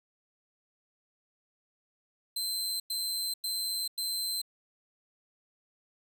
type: tone bursts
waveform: sawtooth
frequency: 4097 Hz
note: C8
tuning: 37 cents flat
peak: -28 dBFS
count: 4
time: 2.36-4.417 s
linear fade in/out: 5 ms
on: 440 ms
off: 99 ms
effects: none